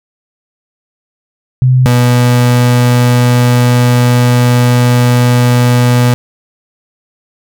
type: tone pair in turn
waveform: sine / 35% pulse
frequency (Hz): 128.1 / 122.64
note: C3 / B2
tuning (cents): -36 / -12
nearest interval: minor second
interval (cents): 76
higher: first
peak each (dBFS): -4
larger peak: neither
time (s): 1.62-1.86 / 1.86-6.14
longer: second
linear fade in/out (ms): 0
effects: none